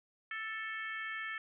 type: harmonic tone with a mistuned harmonic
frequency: 440.8 Hz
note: A4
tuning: 3 cents sharp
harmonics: 3 / 4 / 5 / 6 / 7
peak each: -45 / -40 / -44 / -52 / -52 dBFS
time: 0.31-1.38 s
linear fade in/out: 2 ms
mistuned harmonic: 7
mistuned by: +40 cents
effects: none